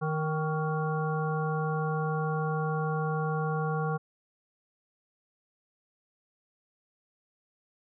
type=harmonic tone with a mistuned harmonic; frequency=155.56 Hz; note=D#3; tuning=in tune; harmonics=1 / 3 / 5 / 7 / 9; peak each=-29 / -34 / -36 / -37 / -39 dBFS; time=0.01-3.98 s; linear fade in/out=20 ms; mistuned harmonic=7; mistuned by=+48 cents; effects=none